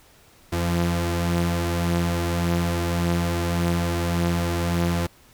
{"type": "tone pair together", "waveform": "sawtooth", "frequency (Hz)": [86.52, 171.3], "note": ["F2", "F3"], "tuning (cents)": [-16, -33], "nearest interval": "octave", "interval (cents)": 1183, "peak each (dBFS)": -20, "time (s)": [0.52, 5.07], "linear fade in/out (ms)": 10, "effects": ["pink hiss -54 dBFS RMS until 5.33 s"]}